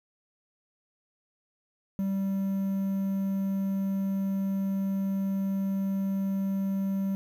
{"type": "tone with quantisation", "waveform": "triangle", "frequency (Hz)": 194.5, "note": "G3", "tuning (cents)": -13, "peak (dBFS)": -24, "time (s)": [1.99, 7.15], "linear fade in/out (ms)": 0, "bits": 9, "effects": []}